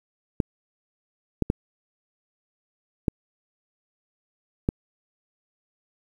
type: clicks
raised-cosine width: 3 ms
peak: -8 dBFS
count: 5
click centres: 0.402 / 1.423 / 1.501 / 3.082 / 4.689 s
effects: 8-bit